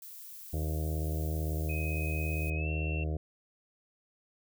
violet noise, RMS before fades -47 dBFS, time 0.02-2.5 s, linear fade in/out 2 ms
harmonic tone, 77.78 Hz, D#2, in tune, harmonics 1 / 2 / 4 / 5 / 6 / 7 / 8 / 9, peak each -31 / -37 / -43 / -45 / -47 / -48 / -49 / -50 dBFS, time 0.53-3.17 s, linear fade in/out 5 ms
sine tone with pitch glide, 2519 to 2700 Hz, D#7 to E7, +21 to +41 cents, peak -38 dBFS, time 1.69-3.04 s, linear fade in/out 5 ms, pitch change +120 cents, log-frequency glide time 2.55-2.69 s
effects none

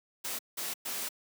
white noise bursts at uneven times, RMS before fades -36 dBFS, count 3, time 0.24-0.39 / 0.57-0.74 / 0.85-1.09 s, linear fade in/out 10 ms, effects high-pass 200 Hz 12 dB/octave

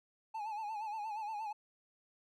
triangle tone with vibrato, 857 Hz, A5, 46 cents flat, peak -36 dBFS, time 0.34-1.53 s, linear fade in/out 10 ms, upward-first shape sine, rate 8.5 Hz, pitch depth 79 cents each way, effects none

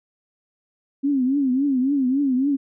sine tone with vibrato, 268.5 Hz, C4, 45 cents sharp, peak -17 dBFS, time 1.03-2.57 s, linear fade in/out 20 ms, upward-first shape triangle, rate 3.6 Hz, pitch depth 150 cents each way, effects none

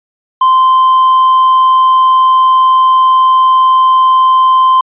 triangle tone with tanh clipping, 1039 Hz, C6, 12 cents flat, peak -5 dBFS, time 0.41-4.81 s, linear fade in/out 5 ms, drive 7 dB, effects resampled to 8000 Hz

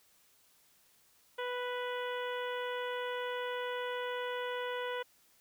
harmonic tone with a mistuned harmonic, 493.9 Hz, B4, in tune, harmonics 1 / 2 / 3 / 4 / 5 / 6 / 7, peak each -37 / -41 / -43 / -46 / -52 / -48 / -51 dBFS, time 1.38-5.03 s, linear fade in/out 10 ms, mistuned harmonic 7, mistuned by -23 cents, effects white hiss -67 dBFS RMS until 5.4 s

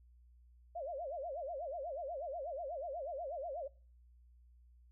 sine tone with vibrato, 611 Hz, D#5, 32 cents flat, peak -39 dBFS, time 0.75-3.68 s, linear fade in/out 10 ms, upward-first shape sine, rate 8.2 Hz, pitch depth 260 cents each way, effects noise-tail reverb RT60 0.4 s tail -24 dB re dry + added 60 Hz sine -60 dBFS peak until 4.91 s

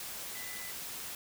sine tone in noise, 1999 Hz, B6, 20 cents sharp, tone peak -46 dBFS, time 0.35-0.71 s, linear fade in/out 2 ms, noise white, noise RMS -42 dBFS, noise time 0-1.15 s, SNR -7 dB, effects none

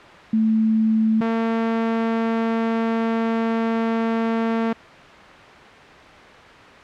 sine / sawtooth tone pair in turn, 220.3 / 227 Hz, A3 / A#3, +2 / -46 cents, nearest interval minor second, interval 52 cents, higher second, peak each -15 dBFS, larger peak neither, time 0.33-1.21 / 1.21-4.73 s, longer second, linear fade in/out 5 ms, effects white hiss -41 dBFS RMS until 6.83 s + low-pass 2000 Hz 12 dB/octave

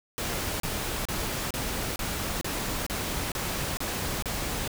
pink noise bursts, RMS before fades -31 dBFS, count 10, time 0.18-4.677 s, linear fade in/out 0 ms, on 420 ms, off 33 ms, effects none

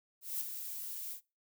violet noise with ADSR envelope, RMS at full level -35 dBFS, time 0.21-1.21 s, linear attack 200 ms, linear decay 6 ms, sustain -7 dB, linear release 89 ms, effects noise-tail reverb RT60 0.3 s tail -24 dB re dry

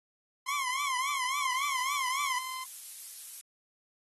sawtooth tone, 1034 Hz, C6, 21 cents flat, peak -35 dBFS, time 0.46-2.64 s, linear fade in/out 5 ms
25% pulse tone with vibrato, 1074 Hz, C6, 45 cents sharp, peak -26 dBFS, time 0.48-2.39 s, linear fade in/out 5 ms, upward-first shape triangle, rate 3.6 Hz, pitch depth 160 cents each way
violet noise, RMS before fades -40 dBFS, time 1.52-3.41 s, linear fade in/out 0 ms
effects AAC 32 kbps

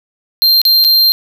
square tone with dropouts, 4173 Hz, C8, 5 cents flat, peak -7 dBFS, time 0.42-1.12 s, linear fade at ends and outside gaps 0 ms, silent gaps 0.616-0.652 / 0.841-0.847 s, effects none

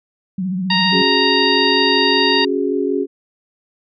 sine tone with vibrato, 185.6 Hz, F#3, 6 cents sharp, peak -18 dBFS, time 0.38-1.02 s, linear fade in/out 5 ms, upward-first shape triangle, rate 15 Hz, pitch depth 98 cents each way
harmonic tone, 932.3 Hz, A#5, in tune, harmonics 1 / 2 / 3 / 4 / 5, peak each -20 / -20 / -20 / -20 / -20 dBFS, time 0.7-2.45 s, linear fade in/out 5 ms
sine chord, C# suspended fourth, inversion none, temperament equal, 277.2 / 370 / 415.3 Hz, C#4 / F#4 / G#4, 0 / 0 / 0 cents, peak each -20 dBFS, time 0.91-3.07 s, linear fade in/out 50 ms
effects none

